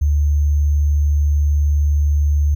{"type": "tone with sample-and-hold", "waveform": "sine", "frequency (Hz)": 73.42, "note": "D2", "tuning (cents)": 0, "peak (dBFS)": -12, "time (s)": [0.01, 2.55], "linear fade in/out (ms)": 10, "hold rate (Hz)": 6300, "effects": []}